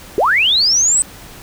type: linear sweep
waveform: sine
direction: up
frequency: 342 to 8230 Hz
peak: -10 dBFS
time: 0.18-1.02 s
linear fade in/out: 0 ms
effects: pink hiss -37 dBFS RMS until 1.42 s